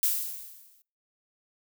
violet noise with exponential decay, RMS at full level -23 dBFS, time 0.03-0.82 s, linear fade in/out 1 ms, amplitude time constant 170 ms, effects noise-tail reverb RT60 0.4 s tail -25 dB re dry

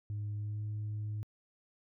sine tone with pitch glide, 104.1 to 105.8 Hz, G#2 to G#2, +5 to +33 cents, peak -33 dBFS, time 0.1-1.23 s, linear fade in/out 0 ms, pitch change +28 cents, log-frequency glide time 0.35-0.63 s, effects tanh soft clip ceiling -33 dBFS

